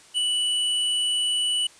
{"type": "tone with ADSR envelope", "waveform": "square", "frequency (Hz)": 2960, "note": "F#7", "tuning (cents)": 0, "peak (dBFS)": -20, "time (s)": [0.14, 1.67], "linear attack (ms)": 38, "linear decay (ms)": 5, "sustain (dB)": -2, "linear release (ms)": 4, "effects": ["white hiss -51 dBFS RMS until 1.79 s", "resampled to 22050 Hz"]}